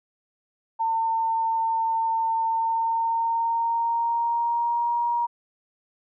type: tone with pitch glide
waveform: sine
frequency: 903 to 947.9 Hz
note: A5 to A#5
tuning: +45 to +29 cents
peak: -21 dBFS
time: 0.79-5.27 s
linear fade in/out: 20 ms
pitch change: +84 cents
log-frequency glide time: 2.45-4.99 s
effects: none